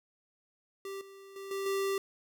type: tone with level steps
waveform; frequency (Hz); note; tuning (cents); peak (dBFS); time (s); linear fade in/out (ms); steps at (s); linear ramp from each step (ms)
square; 391.5; G4; -2; -39 / -50 / -42 / -34 / -30; 0.85-1.98; 2; 1.01 / 1.36 / 1.51 / 1.66; 2
effects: none